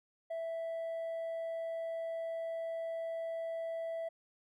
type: tone with hard clipping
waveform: triangle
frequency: 659.3 Hz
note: E5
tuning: in tune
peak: -35 dBFS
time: 0.3-4.09 s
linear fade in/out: 10 ms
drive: 1 dB
effects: none